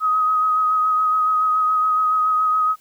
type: tone with vibrato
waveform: sine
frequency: 1261 Hz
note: D#6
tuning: 23 cents sharp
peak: -15 dBFS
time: 0-2.76 s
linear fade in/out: 50 ms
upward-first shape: sine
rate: 7.1 Hz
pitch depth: 18 cents each way
effects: white hiss -56 dBFS RMS until 2.8 s